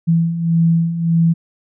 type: beating tone pair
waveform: sine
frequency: 165 / 166.7 Hz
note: E3 / E3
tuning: +2 / +20 cents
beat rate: 1.7 Hz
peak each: -19 / -13 dBFS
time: 0.07-1.34 s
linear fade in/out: 20 ms
effects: none